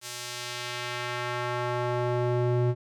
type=tone with band-pass filter sweep; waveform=square; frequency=122.2 Hz; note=B2; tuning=18 cents flat; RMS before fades=-29 dBFS; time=0.01-2.75 s; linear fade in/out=50 ms; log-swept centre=7700 to 260 Hz; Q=0.77; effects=none